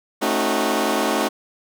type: chord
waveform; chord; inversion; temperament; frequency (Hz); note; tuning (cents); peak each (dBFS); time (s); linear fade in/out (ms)
15% pulse; D# half-diminished seventh; second; equal with one note detuned; 220 / 271 / 311.1 / 370; A3 / C#4 / D#4 / F#4; 0 / -39 / 0 / 0; -18; 0.21-1.29; 20
effects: none